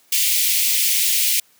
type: high-pass noise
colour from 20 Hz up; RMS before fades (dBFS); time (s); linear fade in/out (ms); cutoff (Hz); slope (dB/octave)
white; -18; 0.12-1.4; 5; 2100; 48
effects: white hiss -56 dBFS RMS until 1.59 s + high-pass 100 Hz 12 dB/octave